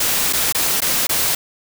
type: noise with dropouts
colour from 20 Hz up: white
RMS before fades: -18 dBFS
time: 0-1.35 s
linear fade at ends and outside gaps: 5 ms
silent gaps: 0.327-0.332 / 0.525-0.547 / 0.805-0.818 / 1.07-1.092 s
effects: none